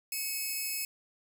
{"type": "tone pair together", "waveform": "5% pulse", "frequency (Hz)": [2209, 2575], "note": ["C#7", "E7"], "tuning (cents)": [-7, -41], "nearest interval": "minor third", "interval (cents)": 266, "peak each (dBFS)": [-31, -24], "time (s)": [0.12, 0.85], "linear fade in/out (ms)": 2, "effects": []}